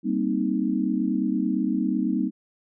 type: chord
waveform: sine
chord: C minor seventh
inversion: second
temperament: equal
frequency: 196 / 233.1 / 261.6 / 311.1 Hz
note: G3 / Bb3 / C4 / Eb4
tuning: 0 / 0 / 0 / 0 cents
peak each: -27 dBFS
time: 0.03-2.31 s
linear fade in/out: 50 ms
effects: none